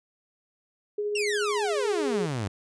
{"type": "tone with tremolo", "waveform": "sine", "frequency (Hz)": 415.3, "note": "G#4", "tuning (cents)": 0, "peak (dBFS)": -25, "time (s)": [0.98, 2.26], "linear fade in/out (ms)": 5, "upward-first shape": "sine", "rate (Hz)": 14, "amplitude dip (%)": 25}
{"type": "exponential sweep", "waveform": "sawtooth", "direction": "down", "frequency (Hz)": [2855, 92.5], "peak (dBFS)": -24, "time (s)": [1.15, 2.48], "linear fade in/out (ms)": 5}
{"effects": ["resampled to 22050 Hz"]}